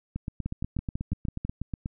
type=two click trains; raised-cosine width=5 ms; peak=-19 / -18 dBFS; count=15 / 7; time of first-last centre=0.16-1.859 / 0.46-1.45 s; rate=8.24 / 6.06 Hz; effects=none